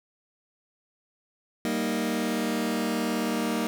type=chord; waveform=sawtooth; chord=Eb major; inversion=first; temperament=just; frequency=194.45 / 233.3 / 311.1 Hz; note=G3 / Bb3 / Eb4; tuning=-14 / +2 / 0 cents; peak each=-28 / -24 / -27 dBFS; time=1.65-3.67 s; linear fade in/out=0 ms; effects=none